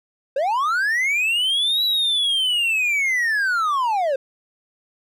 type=linear two-way sweep; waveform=triangle; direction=up then down; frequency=512 to 3951 to 512 Hz; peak=-16 dBFS; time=0.36-4.16 s; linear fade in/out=5 ms; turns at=1.84 s; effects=none